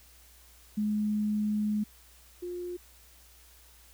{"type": "tone pair in turn", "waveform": "sine", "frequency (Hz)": [210.8, 354.5], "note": ["G#3", "F4"], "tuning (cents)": [26, 26], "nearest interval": "major sixth", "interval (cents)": 900, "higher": "second", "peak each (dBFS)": [-26, -34], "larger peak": "first", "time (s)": [[0.77, 1.84], [2.42, 2.77]], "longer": "first", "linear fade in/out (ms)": 10, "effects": ["added 60 Hz sine -58 dBFS peak until 3.93 s", "white hiss -58 dBFS RMS until 3.93 s"]}